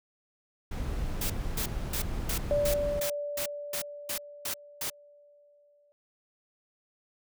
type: noise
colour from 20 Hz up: brown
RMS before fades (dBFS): -33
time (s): 0.71-3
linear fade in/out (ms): 5
type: noise bursts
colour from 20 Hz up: white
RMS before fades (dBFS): -33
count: 11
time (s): 1.21-4.9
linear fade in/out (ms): 5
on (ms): 90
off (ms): 270
type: tone with exponential decay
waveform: sine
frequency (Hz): 582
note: D5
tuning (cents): -16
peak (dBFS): -23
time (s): 2.51-5.92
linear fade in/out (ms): 0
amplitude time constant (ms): 740
effects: none